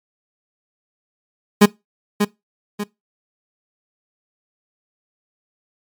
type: tone with echo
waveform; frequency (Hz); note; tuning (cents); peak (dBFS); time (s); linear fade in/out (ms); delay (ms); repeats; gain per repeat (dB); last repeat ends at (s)
30% pulse; 206.6; G#3; -9; -3; 1.61-1.66; 10; 590; 2; -8; 2.84
effects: noise-tail reverb RT60 0.2 s tail -22 dB re dry + MP3 96 kbps